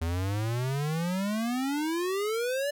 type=exponential sweep; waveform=square; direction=up; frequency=80.4 to 587.3 Hz; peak=-28 dBFS; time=0.01-2.71 s; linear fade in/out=10 ms; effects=none